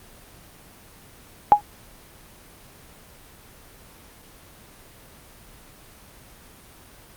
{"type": "tone with exponential decay", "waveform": "sine", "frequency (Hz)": 830, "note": "G#5", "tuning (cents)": -1, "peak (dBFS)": -3, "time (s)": [1.52, 1.61], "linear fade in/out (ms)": 0, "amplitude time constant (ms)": 19, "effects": ["pink hiss -48 dBFS RMS until 7.16 s", "Opus 24 kbps"]}